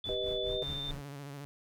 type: noise with tremolo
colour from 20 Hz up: brown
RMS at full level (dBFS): -40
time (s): 0.04-1.02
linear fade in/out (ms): 20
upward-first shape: sine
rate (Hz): 4.8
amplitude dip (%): 85
type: tone with pitch glide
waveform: sine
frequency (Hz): 3483 to 3585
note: A7 to A7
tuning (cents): -18 to +32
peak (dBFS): -36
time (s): 0.04-0.91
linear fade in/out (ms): 2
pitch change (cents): +50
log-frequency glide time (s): 0.44-0.53
type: chord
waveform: sine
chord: G augmented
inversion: none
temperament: equal with one note detuned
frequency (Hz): 389.5 / 493.9 / 622.3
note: G4 / B4 / D#5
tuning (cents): -11 / 0 / 0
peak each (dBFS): -37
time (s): 0.09-0.63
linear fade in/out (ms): 0
type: tone with vibrato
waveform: sawtooth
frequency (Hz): 141.4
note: C#3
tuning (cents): +35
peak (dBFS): -38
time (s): 0.62-1.45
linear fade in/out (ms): 0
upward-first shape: square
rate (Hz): 14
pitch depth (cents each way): 40
effects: none